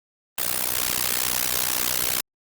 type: noise with amplitude modulation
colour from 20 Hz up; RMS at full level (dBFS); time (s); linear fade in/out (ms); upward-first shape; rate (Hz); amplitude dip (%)
white; -20; 0.38-2.21; 5; sine; 62.2; 95
effects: Opus 24 kbps